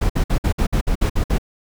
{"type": "noise bursts", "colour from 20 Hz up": "brown", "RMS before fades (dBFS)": -17, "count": 10, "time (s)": [0.01, 1.384], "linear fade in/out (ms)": 10, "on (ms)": 87, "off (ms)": 56, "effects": []}